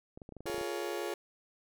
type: clicks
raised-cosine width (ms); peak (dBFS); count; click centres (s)
2; -33; 11; 0.175 / 0.218 / 0.291 / 0.323 / 0.367 / 0.406 / 0.457 / 0.498 / 0.544 / 0.581 / 0.612
type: chord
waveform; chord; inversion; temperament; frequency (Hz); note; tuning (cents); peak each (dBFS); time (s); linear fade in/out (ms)
35% pulse; Bb minor seventh; second; just; 349.6 / 419.5 / 466.2 / 559.4; F4 / Ab4 / Bb4 / Db5; +2 / +17 / 0 / +16; -37 / -37 / -43 / -40; 0.46-1.14; 2
effects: none